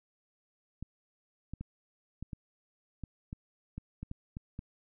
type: clicks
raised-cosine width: 5 ms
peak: -27 dBFS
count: 12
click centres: 0.826 / 1.536 / 1.61 / 2.226 / 2.332 / 3.037 / 3.329 / 3.78 / 4.03 / 4.114 / 4.369 / 4.591 s
effects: none